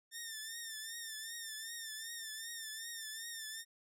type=tone with vibrato; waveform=10% pulse; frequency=1800 Hz; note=A6; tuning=39 cents sharp; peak=-34 dBFS; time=0.11-3.65 s; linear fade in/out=50 ms; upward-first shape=triangle; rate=2.6 Hz; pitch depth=78 cents each way; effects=none